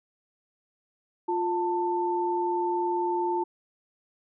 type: tone pair together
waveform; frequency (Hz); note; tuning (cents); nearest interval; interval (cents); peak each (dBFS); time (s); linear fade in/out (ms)
sine; 351.7 / 889; F4 / A5; +12 / +18; octave + major third; 1606; -27; 1.28-3.44; 10
effects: none